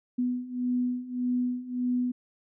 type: beating tone pair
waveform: sine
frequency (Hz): 246.9 / 248.6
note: B3 / B3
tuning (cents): 0 / +12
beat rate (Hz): 1.7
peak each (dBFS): -31 / -28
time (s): 0.18-2.12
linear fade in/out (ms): 10
effects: none